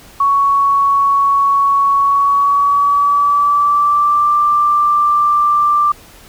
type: tone with pitch glide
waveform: sine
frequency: 1115 to 1180.6 Hz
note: C#6 to D6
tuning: +10 to +9 cents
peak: -9 dBFS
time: 0.2-5.92 s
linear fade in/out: 5 ms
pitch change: +99 cents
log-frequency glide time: 2-4.32 s
effects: pink hiss -41 dBFS RMS until 6.28 s